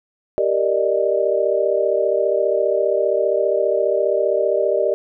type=chord; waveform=sine; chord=Eb major seventh; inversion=first; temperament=equal; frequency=392 / 466.2 / 587.3 / 622.3 Hz; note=G4 / Bb4 / D5 / Eb5; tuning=0 / 0 / 0 / 0 cents; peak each=-21 / -22 / -20 / -21 dBFS; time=0.38-4.94 s; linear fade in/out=0 ms; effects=none

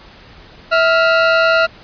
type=tone pair together; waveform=40% pulse; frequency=653.6 / 1396.9 Hz; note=E5 / F6; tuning=-15 / 0 cents; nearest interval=octave + minor second; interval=1315 cents; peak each=-12 dBFS; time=0.71-1.67 s; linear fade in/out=20 ms; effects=pink hiss -41 dBFS RMS until 1.83 s + resampled to 11025 Hz

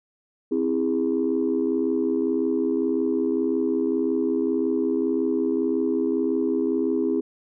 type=chord; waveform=sine; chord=C augmented; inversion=none; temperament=just; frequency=261.6 / 327 / 408.8 Hz; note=C4 / E4 / G#4; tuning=0 / -14 / -27 cents; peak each=-24 dBFS; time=0.51-7.21 s; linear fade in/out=10 ms; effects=tanh soft clip ceiling -13 dBFS

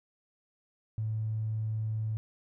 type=tone with tanh clipping; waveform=triangle; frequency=109.4 Hz; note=A2; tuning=9 cents flat; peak=-29 dBFS; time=0.98-2.17 s; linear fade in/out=0 ms; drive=2 dB; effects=none

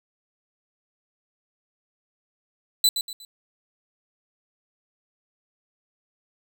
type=tone with echo; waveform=sawtooth; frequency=3998 Hz; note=B7; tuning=20 cents sharp; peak=-12 dBFS; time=2.84-2.89 s; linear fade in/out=2 ms; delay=120 ms; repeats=3; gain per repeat=-9 dB; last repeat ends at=3.25 s; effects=none

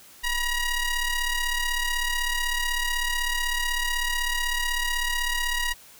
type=ring-modulated tone; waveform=sawtooth; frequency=959 Hz; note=A#5; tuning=49 cents sharp; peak=-17 dBFS; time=0.23-5.74 s; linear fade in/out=20 ms; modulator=941 Hz; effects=white hiss -50 dBFS RMS until 5.99 s

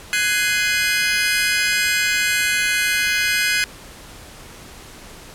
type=chord; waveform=sawtooth; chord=Ab dominant seventh; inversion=third; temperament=just; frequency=1495.1 / 1661.2 / 2077 / 2492 Hz; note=Gb6 / Ab6 / C7 / Eb7; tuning=+18 / 0 / -13 / +2 cents; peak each=-19 dBFS; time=0.13-3.64 s; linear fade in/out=0 ms; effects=pink hiss -40 dBFS RMS until 5.34 s + low-pass 12000 Hz 12 dB/octave

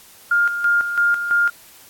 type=tone with tremolo; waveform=sine; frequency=1409 Hz; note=F6; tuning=15 cents sharp; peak=-13 dBFS; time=0.31-1.5 s; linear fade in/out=5 ms; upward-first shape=square; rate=3 Hz; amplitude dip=60%; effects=white hiss -46 dBFS RMS until 1.89 s + AAC 64 kbps

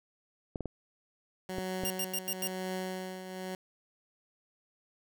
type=clicks; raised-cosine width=2 ms; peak=-22 dBFS; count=5; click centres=0.558 / 0.607 / 0.657 / 1.584 / 1.836 s
type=tone with tremolo; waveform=15% pulse; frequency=186.1 Hz; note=F#3; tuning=10 cents sharp; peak=-27 dBFS; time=1.49-3.55 s; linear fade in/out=2 ms; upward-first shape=triangle; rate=1 Hz; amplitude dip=65%
type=tone bursts; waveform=5% pulse; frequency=2816 Hz; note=F7; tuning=14 cents sharp; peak=-22 dBFS; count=5; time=1.85-2.473 s; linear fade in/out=0 ms; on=51 ms; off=92 ms
effects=none

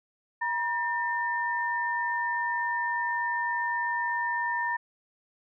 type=tone pair together; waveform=sine; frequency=954.6 / 1802 Hz; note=A#5 / A6; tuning=+41 / +41 cents; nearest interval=major seventh; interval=1100 cents; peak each=-29 / -29 dBFS; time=0.41-4.77 s; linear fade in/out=10 ms; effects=none

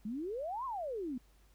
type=exponential two-way sweep; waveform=sine; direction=up then down; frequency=200.3 to 1100 to 235.2 Hz; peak=-36 dBFS; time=0.05-1.18 s; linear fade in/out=5 ms; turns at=0.65 s; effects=added 50 Hz sine -62 dBFS peak until 1.54 s + pink hiss -70 dBFS RMS until 1.54 s

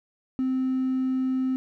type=tone with hard clipping; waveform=triangle; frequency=260 Hz; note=C4; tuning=11 cents flat; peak=-23 dBFS; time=0.39-1.56 s; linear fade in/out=0 ms; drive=4 dB; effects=none

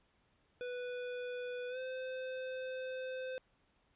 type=tone with pitch glide; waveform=square; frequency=493.9 to 515.8 Hz; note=B4 to C5; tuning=0 to -25 cents; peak=-40 dBFS; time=0.61-3.38 s; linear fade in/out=0 ms; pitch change=+75 cents; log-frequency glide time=1.69-1.78 s; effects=pink hiss -74 dBFS RMS until 3.95 s + resampled to 8000 Hz

